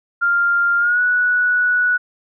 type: tone with pitch glide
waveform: sine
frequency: 1396.9 to 1472.3 Hz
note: F6 to F#6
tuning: 0 to -9 cents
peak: -13 dBFS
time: 0.21-1.98 s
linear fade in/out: 20 ms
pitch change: +91 cents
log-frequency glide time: 0.78-1.01 s
effects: none